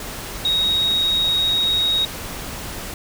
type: tone in noise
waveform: sine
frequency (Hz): 3774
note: A#7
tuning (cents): +21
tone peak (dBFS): -16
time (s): 0.45-2.05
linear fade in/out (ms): 2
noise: pink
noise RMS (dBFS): -31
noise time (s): 0-2.94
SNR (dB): +12
effects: none